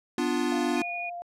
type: chord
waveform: square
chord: B diminished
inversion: none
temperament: equal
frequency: 246.9 / 293.7 / 349.2 Hz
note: B3 / D4 / F4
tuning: 0 / 0 / 0 cents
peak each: -30 dBFS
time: 0.18-0.82 s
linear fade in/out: 2 ms
type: tone with vibrato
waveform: sine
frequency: 698.5 Hz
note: F5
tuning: in tune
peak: -34 dBFS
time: 0.52-1.22 s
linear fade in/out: 0 ms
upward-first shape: triangle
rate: 12 Hz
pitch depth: 13 cents each way
type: tone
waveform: sine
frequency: 2452 Hz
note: D#7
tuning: 26 cents flat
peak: -32 dBFS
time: 0.76-1.1 s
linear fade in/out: 10 ms
effects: low-pass 9000 Hz 12 dB/octave